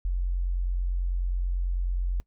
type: tone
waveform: sine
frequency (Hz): 44.59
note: F1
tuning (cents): +37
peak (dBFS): -24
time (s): 0.05-2.2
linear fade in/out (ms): 0
effects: noise-tail reverb RT60 0.1 s tail -22 dB re dry